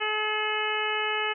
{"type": "harmonic tone with a mistuned harmonic", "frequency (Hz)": 427.9, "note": "A4", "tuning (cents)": -48, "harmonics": [1, 2, 3, 4, 5, 6, 7], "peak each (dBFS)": [-33, -33, -33, -33, -33, -33, -33], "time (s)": [0, 1.34], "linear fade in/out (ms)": 20, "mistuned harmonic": 7, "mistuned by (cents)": -16, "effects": []}